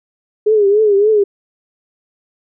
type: tone with vibrato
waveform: sine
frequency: 415.3 Hz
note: G#4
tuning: in tune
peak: -8 dBFS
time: 0.46-1.24 s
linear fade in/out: 10 ms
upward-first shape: triangle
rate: 3.5 Hz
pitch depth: 110 cents each way
effects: none